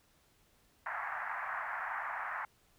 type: band-pass noise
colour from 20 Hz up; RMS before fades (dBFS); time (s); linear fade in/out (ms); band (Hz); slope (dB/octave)
white; -39; 0.86-2.45; 2; 710 to 1900; 48
effects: pink hiss -69 dBFS RMS until 2.78 s